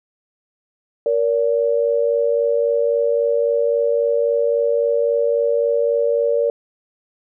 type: tone pair together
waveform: sine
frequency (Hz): 469.3 / 573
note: A#4 / D5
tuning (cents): +12 / -43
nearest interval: minor third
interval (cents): 345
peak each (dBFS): -17 / -18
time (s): 1.06-6.5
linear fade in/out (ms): 2
effects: none